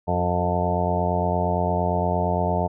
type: harmonic tone with a mistuned harmonic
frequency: 88.7 Hz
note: F2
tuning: 27 cents sharp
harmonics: 1 / 2 / 3 / 4 / 5 / 6 / 7 / 8 / 9 / 10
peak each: -26 / -27 / -36 / -34 / -30 / -35 / -27 / -27 / -38 / -28 dBFS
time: 0.07-2.68 s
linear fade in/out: 20 ms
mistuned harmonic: 4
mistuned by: +19 cents
effects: none